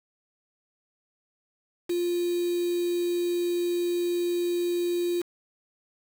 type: tone with quantisation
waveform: sine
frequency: 349.3 Hz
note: F4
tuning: in tune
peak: -24 dBFS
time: 1.89-5.22 s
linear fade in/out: 10 ms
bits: 6
effects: none